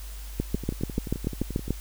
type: two click trains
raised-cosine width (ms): 3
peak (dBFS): -12 / -21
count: 10 / 14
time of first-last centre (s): 0.4-1.706 / 0.55-1.68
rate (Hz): 6.89 / 11.5
effects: added 50 Hz sine -36 dBFS peak until 1.8 s + white hiss -47 dBFS RMS until 1.8 s